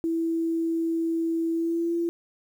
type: tone with pitch glide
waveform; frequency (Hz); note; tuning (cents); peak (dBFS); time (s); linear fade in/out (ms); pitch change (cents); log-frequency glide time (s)
sine; 329.6 to 339.3; E4 to F4; 0 to -50; -23; 0.04-2.09; 0; +50; 1.52-1.94
effects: 9-bit